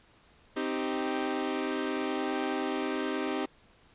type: chord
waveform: sawtooth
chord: C minor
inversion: none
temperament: equal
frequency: 261.6 / 311.1 / 392 Hz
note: C4 / Eb4 / G4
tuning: 0 / 0 / 0 cents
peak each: -30 dBFS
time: 0.56-3.46 s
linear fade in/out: 10 ms
effects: pink hiss -61 dBFS RMS until 3.94 s + resampled to 8000 Hz